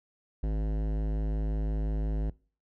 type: tone with hard clipping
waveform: sine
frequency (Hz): 52.8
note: G#1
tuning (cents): +29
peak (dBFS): -29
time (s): 0.43-2.3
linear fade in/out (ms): 5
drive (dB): 17
effects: noise-tail reverb RT60 0.4 s tail -23 dB re dry